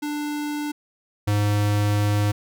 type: tone pair in turn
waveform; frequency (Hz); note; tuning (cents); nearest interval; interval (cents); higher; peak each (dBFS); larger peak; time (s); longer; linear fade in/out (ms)
square; 295.6 / 103.55; D4 / G#2; +11 / -5; octave + tritone; 1816; first; -26 / -19; second; 0.02-0.72 / 1.27-2.32; second; 10
effects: none